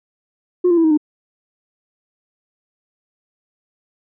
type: tone with pitch steps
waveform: sine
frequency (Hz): 358.7 / 343.7 / 329.3 / 315.5 / 302.3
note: F4 / F4 / E4 / D#4 / D#4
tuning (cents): +46 / -28 / -2 / +24 / -50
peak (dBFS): -9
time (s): 0.64-0.975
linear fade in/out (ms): 10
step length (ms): 67
effects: tanh soft clip ceiling -8 dBFS